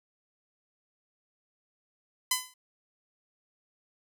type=tone with exponential decay; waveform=5% pulse; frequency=1013 Hz; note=B5; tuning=44 cents sharp; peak=-10 dBFS; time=2.31-2.54 s; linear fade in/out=5 ms; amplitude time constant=50 ms; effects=none